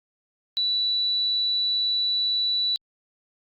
sine tone, 3951 Hz, B7, in tune, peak -21 dBFS, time 0.57-2.76 s, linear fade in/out 0 ms, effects Opus 48 kbps

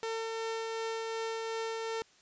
sawtooth tone with tremolo, 450 Hz, A4, 39 cents sharp, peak -29 dBFS, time 0.03-2.02 s, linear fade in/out 0 ms, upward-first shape triangle, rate 2.7 Hz, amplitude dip 25%, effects white hiss -63 dBFS RMS until 2.21 s + resampled to 16000 Hz

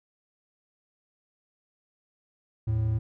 triangle tone pair together, 79.09 / 110.1 Hz, D#2 / A2, +29 / +2 cents, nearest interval tritone, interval 573 cents, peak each -30 / -22 dBFS, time 2.67-2.99 s, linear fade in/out 10 ms, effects none

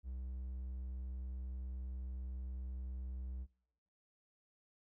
triangle tone, 63.6 Hz, C2, 48 cents flat, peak -39 dBFS, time 0.03-3.47 s, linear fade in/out 50 ms, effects noise-tail reverb RT60 0.8 s tail -23 dB re dry

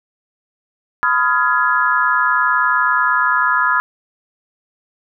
sine chord, F half-diminished seventh, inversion second, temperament just, 1005.8 / 1257.2 / 1396.9 / 1676.3 Hz, Cb6 / Eb6 / F6 / Ab6, +31 / +18 / 0 / +16 cents, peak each -18 dBFS, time 1.03-3.8 s, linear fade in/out 0 ms, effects none

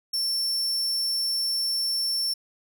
40% pulse tone, 5420 Hz, E8, 47 cents sharp, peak -23 dBFS, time 0.13-2.34 s, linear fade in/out 10 ms, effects none

